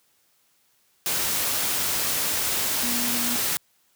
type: tone in noise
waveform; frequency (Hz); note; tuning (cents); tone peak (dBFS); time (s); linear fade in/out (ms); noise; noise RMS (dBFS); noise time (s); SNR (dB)
sine; 240; B3; -49; -30; 2.83-3.36; 0; white; -25; 1.06-3.57; -8
effects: white hiss -65 dBFS RMS until 3.95 s + high-pass 60 Hz 12 dB/octave